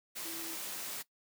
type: tone in noise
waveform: sine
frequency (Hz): 329.6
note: E4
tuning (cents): 0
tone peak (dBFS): -46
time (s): 0.24-0.56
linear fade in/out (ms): 20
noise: white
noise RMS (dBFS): -41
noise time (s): 0.15-1.03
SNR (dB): -8
effects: noise-tail reverb RT60 0.1 s tail -18 dB re dry + high-pass 150 Hz 12 dB/octave